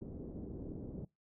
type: low-pass noise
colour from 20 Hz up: white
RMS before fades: -45 dBFS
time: 0.01-1.05 s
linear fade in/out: 5 ms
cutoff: 380 Hz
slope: 24 dB/octave
effects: noise-tail reverb RT60 0.2 s tail -23 dB re dry